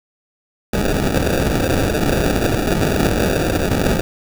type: noise with sample-and-hold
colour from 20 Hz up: white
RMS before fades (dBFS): -17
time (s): 0.73-4.01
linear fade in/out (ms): 5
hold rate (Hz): 1050
effects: none